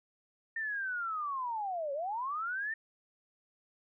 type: linear two-way sweep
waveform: sine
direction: down then up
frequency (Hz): 1824 to 541 to 1824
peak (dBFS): -33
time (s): 0.56-2.74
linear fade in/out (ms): 5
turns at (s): 1.93
effects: none